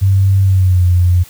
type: tone with pitch glide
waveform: sine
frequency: 96.9 to 88.86 Hz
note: G2 to F2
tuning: -20 to +31 cents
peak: -7 dBFS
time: 0.01-1.24 s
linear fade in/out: 20 ms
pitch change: -149 cents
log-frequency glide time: 0.42-0.87 s
effects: white hiss -40 dBFS RMS until 1.29 s